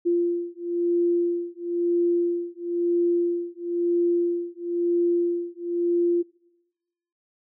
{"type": "beating tone pair", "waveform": "sine", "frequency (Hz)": [345.6, 346.6], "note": ["F4", "F4"], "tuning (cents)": [-18, -13], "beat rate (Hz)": 1, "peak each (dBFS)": -24, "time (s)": [0.05, 6.23], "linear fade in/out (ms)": 20, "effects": ["noise-tail reverb RT60 1.0 s tail -25 dB re dry"]}